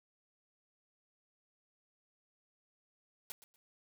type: noise with echo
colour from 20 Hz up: white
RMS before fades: -44 dBFS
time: 3.3-3.32 s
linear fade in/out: 0 ms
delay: 120 ms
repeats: 2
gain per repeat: -14 dB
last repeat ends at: 3.56 s
effects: none